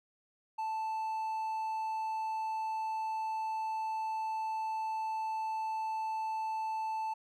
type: tone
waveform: triangle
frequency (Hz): 880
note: A5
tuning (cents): 0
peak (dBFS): -31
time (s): 0.58-7.14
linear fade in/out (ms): 10
effects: none